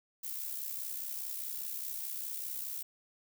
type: noise with amplitude modulation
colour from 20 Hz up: violet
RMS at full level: -37 dBFS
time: 0.23-2.83 s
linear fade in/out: 10 ms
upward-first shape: sine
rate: 64.9 Hz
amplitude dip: 55%
effects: none